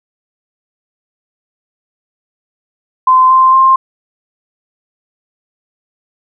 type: tone with pitch steps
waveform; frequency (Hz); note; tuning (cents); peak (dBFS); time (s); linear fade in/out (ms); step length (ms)
sine; 1032 / 1044 / 1056.1; C6 / C6 / C6; -24 / -4 / +16; -4; 3.07-3.76; 5; 230
effects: none